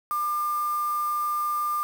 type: tone with quantisation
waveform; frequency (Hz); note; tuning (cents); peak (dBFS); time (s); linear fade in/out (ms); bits
sine; 1199; D6; +36; -24; 0.11-1.83; 0; 6
effects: none